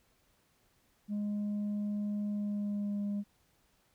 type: tone with pitch glide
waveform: sine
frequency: 206.8 to 203.5 Hz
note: G#3 to G#3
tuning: -7 to -35 cents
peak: -29 dBFS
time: 1.08-3.24 s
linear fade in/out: 50 ms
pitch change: -28 cents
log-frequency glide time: 2.28-3.02 s
effects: tanh soft clip ceiling -31 dBFS + pink hiss -71 dBFS RMS until 3.94 s